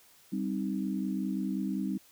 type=chord; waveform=sine; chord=C minor; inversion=second; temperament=equal; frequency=196 / 261.6 / 311.1 Hz; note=G3 / C4 / Eb4; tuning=0 / 0 / 0 cents; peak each=-32 / -35 / -36 dBFS; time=0.32-1.98 s; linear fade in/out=10 ms; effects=white hiss -60 dBFS RMS until 2.11 s